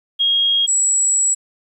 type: tone pair in turn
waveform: sine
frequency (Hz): 3266 / 7768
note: G#7 / B8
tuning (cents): -30 / -30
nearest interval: octave + minor third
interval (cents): 1500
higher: second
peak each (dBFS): -13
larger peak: neither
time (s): 0.19-0.67 / 0.67-1.35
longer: second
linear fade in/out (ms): 20
effects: 9-bit